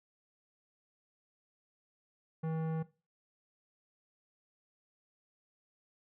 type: tone with tanh clipping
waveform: sine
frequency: 160.4 Hz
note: E3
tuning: 47 cents flat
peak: -35 dBFS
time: 2.43-2.83 s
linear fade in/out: 10 ms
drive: 16 dB
effects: noise-tail reverb RT60 0.3 s tail -17 dB re dry